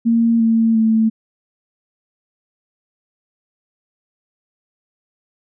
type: tone with pitch steps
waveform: sine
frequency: 230.6 / 226.2 / 222 Hz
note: A#3 / A3 / A3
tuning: -19 / +48 / +16 cents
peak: -11 dBFS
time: 0.05-1.1 s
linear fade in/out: 20 ms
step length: 350 ms
effects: none